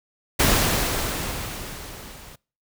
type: noise with level ramp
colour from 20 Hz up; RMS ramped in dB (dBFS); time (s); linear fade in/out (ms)
pink; -17 to -44; 0.39-2.36; 10
effects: noise-tail reverb RT60 0.4 s tail -26 dB re dry